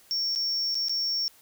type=tone with dropouts; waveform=triangle; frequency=5480 Hz; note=F8; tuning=34 cents flat; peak=-24 dBFS; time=0.11-1.28 s; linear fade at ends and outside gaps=0 ms; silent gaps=0.351-0.359 / 0.745-0.753 / 0.884-0.895 s; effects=white hiss -57 dBFS RMS until 1.41 s